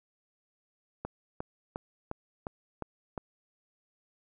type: click train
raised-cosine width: 1 ms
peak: -21 dBFS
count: 7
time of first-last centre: 1.05-3.178 s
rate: 2.82 Hz
effects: none